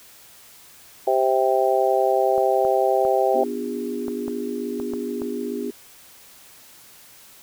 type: harmonic tone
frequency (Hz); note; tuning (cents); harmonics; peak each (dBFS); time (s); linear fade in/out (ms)
130.81; C3; 0; 3 / 4 / 5 / 6; -22 / -22 / -22 / -22; 1.07-3.44; 5
type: clicks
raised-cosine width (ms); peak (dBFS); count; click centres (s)
1; -21; 8; 2.38 / 2.65 / 3.051 / 4.082 / 4.281 / 4.8 / 4.936 / 5.219
type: chord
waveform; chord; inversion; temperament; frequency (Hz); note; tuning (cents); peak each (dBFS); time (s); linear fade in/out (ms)
sine; B diminished seventh; none; equal with one note detuned; 246.9 / 293.7 / 349.2 / 405.6; B3 / D4 / F4 / Ab4; 0 / 0 / 0 / -41; -29 / -33 / -33 / -29; 3.34-5.71; 10
effects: white hiss -48 dBFS RMS until 7.42 s